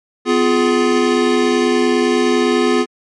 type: chord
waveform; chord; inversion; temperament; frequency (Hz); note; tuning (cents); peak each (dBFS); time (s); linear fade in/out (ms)
square; F diminished; second; just; 251.4 / 349.2 / 419.1; Cb4 / F4 / Ab4; +31 / 0 / +16; -17; 0.25-2.86; 50
effects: low-pass 6000 Hz 12 dB/octave + MP3 48 kbps